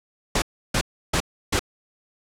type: noise bursts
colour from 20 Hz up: pink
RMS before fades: -21 dBFS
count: 4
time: 0.35-1.594 s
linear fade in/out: 5 ms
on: 71 ms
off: 320 ms
effects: low-pass 9000 Hz 12 dB/octave